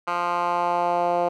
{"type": "tone with band-pass filter sweep", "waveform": "10% pulse", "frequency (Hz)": 174.61, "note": "F3", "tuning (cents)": 0, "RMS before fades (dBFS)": -23, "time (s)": [0.07, 1.29], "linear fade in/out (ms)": 10, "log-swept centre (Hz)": [1300, 610], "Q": 2.1, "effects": []}